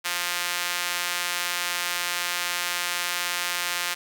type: tone with high-pass filter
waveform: sawtooth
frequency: 176.1 Hz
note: F3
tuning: 15 cents sharp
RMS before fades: -28 dBFS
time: 0.04-3.95 s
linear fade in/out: 20 ms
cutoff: 1700 Hz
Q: 0.78
effects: none